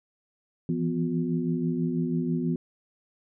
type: tone cluster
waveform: sine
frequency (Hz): 163.1 / 169.2 / 248.7 / 359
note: E3 / E3 / B3 / F4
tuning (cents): -18 / +45 / +12 / +48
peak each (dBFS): -34 / -28 / -28 / -34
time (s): 0.69-2.56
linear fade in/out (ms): 2
effects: none